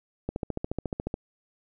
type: click train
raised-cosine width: 2 ms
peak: -16 dBFS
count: 13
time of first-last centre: 0.29-1.141 s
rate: 14.1 Hz
effects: none